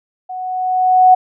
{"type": "tone with level ramp", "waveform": "sine", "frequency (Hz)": 740, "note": "F#5", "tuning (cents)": 0, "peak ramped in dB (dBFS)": [-24, -3], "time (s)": [0.29, 1.15], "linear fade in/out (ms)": 10, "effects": []}